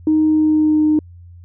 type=tone with pitch glide; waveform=sine; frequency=310.6 to 306 Hz; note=D#4 to D#4; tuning=-3 to -29 cents; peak=-10 dBFS; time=0.07-0.99 s; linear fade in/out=2 ms; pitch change=-26 cents; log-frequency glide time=0.24-0.83 s; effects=tanh soft clip ceiling -6 dBFS + added 87 Hz sine -37 dBFS peak until 1.44 s